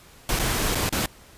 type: noise with dropouts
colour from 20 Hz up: pink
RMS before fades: -24 dBFS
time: 0.29-1.06 s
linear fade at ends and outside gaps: 2 ms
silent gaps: 0.391-0.395 / 0.749-0.753 / 0.892-0.925 s
effects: pink hiss -50 dBFS RMS until 1.37 s + resampled to 32000 Hz